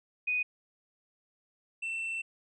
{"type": "tone pair in turn", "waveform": ["sine", "triangle"], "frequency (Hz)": [2487, 2684], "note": ["D#7", "E7"], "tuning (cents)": [-1, 31], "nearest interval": "minor second", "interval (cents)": 132, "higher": "second", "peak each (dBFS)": [-27, -31], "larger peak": "first", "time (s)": [[0.27, 0.43], [1.82, 2.22]], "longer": "second", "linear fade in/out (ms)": 10, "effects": ["resampled to 24000 Hz"]}